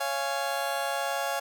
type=chord; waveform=30% pulse; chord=Db major; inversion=none; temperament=just; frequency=554.4 / 693 / 831.5 Hz; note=Db5 / F5 / Ab5; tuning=0 / -14 / +2 cents; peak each=-30 dBFS; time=0-1.4 s; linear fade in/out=10 ms; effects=none